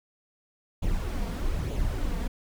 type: noise with flanger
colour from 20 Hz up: brown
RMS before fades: -28 dBFS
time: 0.82-2.28 s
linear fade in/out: 10 ms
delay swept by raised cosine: 0.28 to 4.38 ms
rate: 1.1 Hz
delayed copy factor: +0.55
effects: none